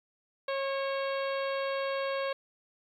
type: harmonic tone with a mistuned harmonic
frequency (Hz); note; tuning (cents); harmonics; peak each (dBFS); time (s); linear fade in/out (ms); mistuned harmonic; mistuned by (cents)
545; C#5; -29; 1 / 2 / 3 / 4 / 5 / 6 / 7 / 8; -31 / -37 / -41 / -43 / -45 / -47 / -48 / -49; 0.48-2.33; 5; 4; +35
effects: 11-bit